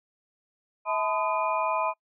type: tone cluster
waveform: sine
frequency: 645 / 869 / 1013 / 1246 / 2433 Hz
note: E5 / A5 / B5 / D#6 / D#7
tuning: -38 / -22 / +44 / +2 / -39 cents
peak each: -30 / -32 / -27 / -35 / -36 dBFS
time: 0.85-1.94 s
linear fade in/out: 50 ms
effects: noise-tail reverb RT60 0.1 s tail -25 dB re dry